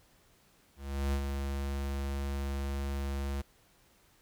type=tone with ADSR envelope; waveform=square; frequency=69.3 Hz; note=C#2; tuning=in tune; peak=-28 dBFS; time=0.76-3.42 s; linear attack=370 ms; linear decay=72 ms; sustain=-5 dB; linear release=12 ms; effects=pink hiss -65 dBFS RMS until 4.21 s